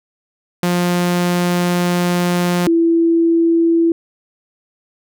sawtooth / sine tone pair in turn, 176.5 / 333.2 Hz, F3 / E4, +19 / +19 cents, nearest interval major seventh, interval 1100 cents, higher second, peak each -10 dBFS, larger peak neither, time 0.63-2.67 / 2.67-3.92 s, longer first, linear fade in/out 2 ms, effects none

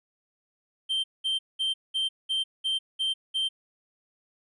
triangle tone bursts, 3136 Hz, G7, in tune, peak -23 dBFS, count 8, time 0.89-3.49 s, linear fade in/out 20 ms, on 150 ms, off 200 ms, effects resampled to 24000 Hz

